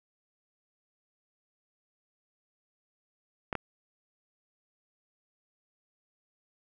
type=clicks; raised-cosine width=0.5 ms; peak=-16 dBFS; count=2; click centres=3.528 / 3.553 s; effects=none